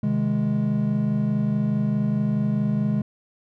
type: chord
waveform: triangle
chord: Ab major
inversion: first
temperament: equal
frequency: 130.81 / 155.56 / 207.7 Hz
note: C3 / Eb3 / Ab3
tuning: 0 / 0 / 0 cents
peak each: -24 / -25 / -20 dBFS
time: 0.03-3.02 s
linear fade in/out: 5 ms
effects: none